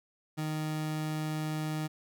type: tone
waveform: 30% pulse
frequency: 154.8 Hz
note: D#3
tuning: 9 cents flat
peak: -29 dBFS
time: 0.37-1.88 s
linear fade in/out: 20 ms
effects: none